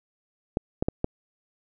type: clicks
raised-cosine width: 2 ms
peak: -10 dBFS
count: 4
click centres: 0.571 / 0.825 / 0.885 / 1.044 s
effects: none